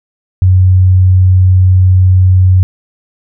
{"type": "tone", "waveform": "sine", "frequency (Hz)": 92.6, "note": "F#2", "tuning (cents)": 2, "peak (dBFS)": -3, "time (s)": [0.42, 2.63], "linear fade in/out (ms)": 0, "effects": []}